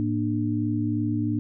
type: tone cluster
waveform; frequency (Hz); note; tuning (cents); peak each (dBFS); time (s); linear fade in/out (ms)
sine; 109 / 235.8 / 298.7; A2 / A#3 / D4; -16 / +20 / +29; -27 / -28 / -26; 0-1.39; 0
effects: none

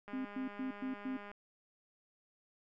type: click train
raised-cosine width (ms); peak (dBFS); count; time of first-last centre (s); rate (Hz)
0.5; -35; 253; 0.08-1.315; 204
type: tone bursts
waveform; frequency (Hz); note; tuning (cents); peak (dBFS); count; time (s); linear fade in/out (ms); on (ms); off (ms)
sine; 261.6; C4; 0; -36; 5; 0.13-1.17; 5; 120; 110
effects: none

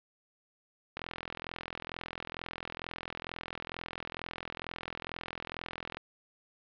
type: click train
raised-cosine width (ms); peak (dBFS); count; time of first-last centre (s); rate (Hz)
0.3; -21; 212; 0.97-5.97; 42.2
effects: low-pass 4000 Hz 12 dB/octave

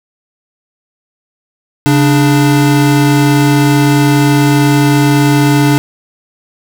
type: tone pair together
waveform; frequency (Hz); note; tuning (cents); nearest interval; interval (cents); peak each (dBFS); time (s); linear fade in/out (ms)
square; 138.61 / 293.7; C#3 / D4; 0 / 0; octave + minor second; 1300; -10; 1.86-5.78; 0
effects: none

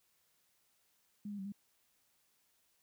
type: tone with pitch steps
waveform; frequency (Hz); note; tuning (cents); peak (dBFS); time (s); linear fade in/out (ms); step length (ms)
sine; 206.3 / 203.8 / 192.3 / 201.8; G#3 / G#3 / G3 / G#3; -11 / -32 / -33 / -49; -40; 1.25-1.522; 5; 68
effects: white hiss -75 dBFS RMS until 2.82 s

